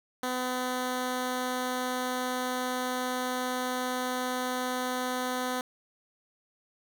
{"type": "tone", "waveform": "10% pulse", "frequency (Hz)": 252.5, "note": "B3", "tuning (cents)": 39, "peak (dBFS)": -21, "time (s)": [0.23, 5.61], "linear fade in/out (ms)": 2, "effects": []}